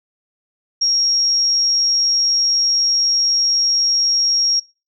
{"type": "tone", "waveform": "sine", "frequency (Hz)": 5588, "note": "F8", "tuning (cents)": 0, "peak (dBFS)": -13, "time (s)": [0.81, 4.6], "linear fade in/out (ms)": 10, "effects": ["noise-tail reverb RT60 0.3 s tail -24 dB re dry"]}